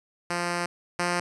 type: tone pair in turn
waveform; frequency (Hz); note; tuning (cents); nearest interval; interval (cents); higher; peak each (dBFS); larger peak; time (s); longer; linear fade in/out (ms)
5% pulse; 174.2 / 175.72; F3 / F3; -4 / +11; unison; 15; second; -15 / -13; second; 0.3-0.66 / 0.99-1.2; first; 5
effects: resampled to 24000 Hz